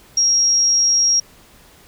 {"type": "tone", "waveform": "sine", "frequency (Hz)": 5610, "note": "F8", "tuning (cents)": 7, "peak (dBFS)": -12, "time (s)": [0.17, 1.2], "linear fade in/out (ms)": 5, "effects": ["pink hiss -48 dBFS RMS until 1.87 s"]}